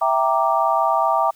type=chord; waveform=sine; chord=E half-diminished seventh; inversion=none; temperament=equal; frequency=659.3 / 784 / 932.3 / 1174.7 Hz; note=E5 / G5 / Bb5 / D6; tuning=0 / 0 / 0 / 0 cents; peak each=-21 dBFS; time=0.01-1.31 s; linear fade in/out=10 ms; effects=white hiss -54 dBFS RMS until 1.35 s